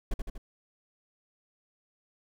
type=noise with echo; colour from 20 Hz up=brown; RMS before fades=-28 dBFS; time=0.11-0.14 s; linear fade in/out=5 ms; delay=80 ms; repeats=3; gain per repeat=-4 dB; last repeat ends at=0.38 s; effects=none